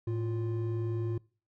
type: tone pair together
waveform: triangle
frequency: 110 / 349.7 Hz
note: A2 / F4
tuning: 0 / +2 cents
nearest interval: octave + minor sixth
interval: 2002 cents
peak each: -28 / -33 dBFS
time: 0.07-1.18 s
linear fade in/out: 5 ms
effects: noise-tail reverb RT60 0.4 s tail -25 dB re dry + tanh soft clip ceiling -22 dBFS